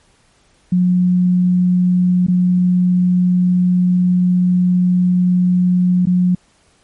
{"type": "tone with dropouts", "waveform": "sine", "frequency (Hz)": 180.2, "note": "F#3", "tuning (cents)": -45, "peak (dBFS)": -10, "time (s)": [0.72, 6.35], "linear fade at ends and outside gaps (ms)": 5, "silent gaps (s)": [[2.267, 2.282], [6.056, 6.069]], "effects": ["pink hiss -55 dBFS RMS until 6.83 s", "MP3 48 kbps"]}